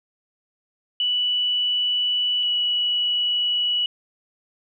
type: tone pair in turn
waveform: sine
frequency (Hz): 2960 / 2938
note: F#7 / F#7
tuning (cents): 0 / -13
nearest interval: unison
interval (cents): 13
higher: first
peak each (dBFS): -19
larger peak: neither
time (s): 1-2.43 / 2.43-3.86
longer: neither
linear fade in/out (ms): 2
effects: none